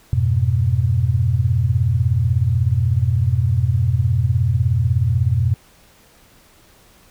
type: chord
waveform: sine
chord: F diminished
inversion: none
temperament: equal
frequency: 87.31 / 103.83 / 123.47 Hz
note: F2 / Ab2 / Cb3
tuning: 0 / 0 / 0 cents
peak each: -19 / -20 / -17 dBFS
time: 0.13-5.54 s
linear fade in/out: 0 ms
effects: pink hiss -51 dBFS RMS until 7.1 s